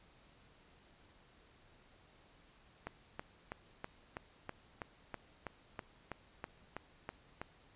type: click train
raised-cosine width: 0.5 ms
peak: -26 dBFS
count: 15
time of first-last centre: 2.87-7.415 s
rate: 3.08 Hz
effects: pink hiss -65 dBFS RMS until 7.75 s + resampled to 8000 Hz